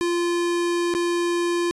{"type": "tone with dropouts", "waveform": "square", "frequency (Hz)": 346.2, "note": "F4", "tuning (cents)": -15, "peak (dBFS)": -21, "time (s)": [0.01, 1.71], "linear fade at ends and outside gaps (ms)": 0, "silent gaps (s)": [0.939, 0.949], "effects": ["resampled to 24000 Hz"]}